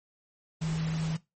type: tone in noise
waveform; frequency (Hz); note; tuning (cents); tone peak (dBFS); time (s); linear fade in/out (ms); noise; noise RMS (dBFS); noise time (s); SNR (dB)
sine; 160; D#3; +49; -28; 0.61-1.17; 10; pink; -41; 0.61-1.17; +10
effects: noise-tail reverb RT60 0.2 s tail -18 dB re dry + MP3 32 kbps